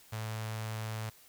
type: tone with notch filter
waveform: sawtooth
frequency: 110 Hz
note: A2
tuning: in tune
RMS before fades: -38 dBFS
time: 0.12-1.1 s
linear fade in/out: 10 ms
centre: 290 Hz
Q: 0.6
effects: white hiss -59 dBFS RMS until 1.28 s